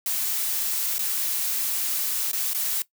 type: noise with dropouts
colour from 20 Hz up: blue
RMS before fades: -26 dBFS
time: 0.06-2.82 s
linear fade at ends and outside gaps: 1 ms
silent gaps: 0.982-0.992 / 2.315-2.331 / 2.533-2.547 s
effects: noise-tail reverb RT60 0.1 s tail -18 dB re dry